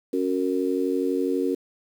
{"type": "harmonic tone", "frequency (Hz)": 92.1, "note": "F#2", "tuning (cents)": -7, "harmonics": [3, 4, 5], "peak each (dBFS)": [-25, -26, -27], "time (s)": [0.13, 1.55], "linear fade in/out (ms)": 5, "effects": ["8-bit"]}